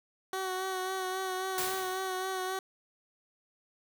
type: tone with vibrato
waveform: 15% pulse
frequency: 375.3 Hz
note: F#4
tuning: 25 cents sharp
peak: -26 dBFS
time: 0.33-2.59 s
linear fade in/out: 2 ms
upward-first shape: sine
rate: 3.7 Hz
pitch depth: 26 cents each way
type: noise with exponential decay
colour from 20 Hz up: white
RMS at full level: -32 dBFS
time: 1.58-2.32 s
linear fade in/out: 1 ms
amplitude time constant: 160 ms
effects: none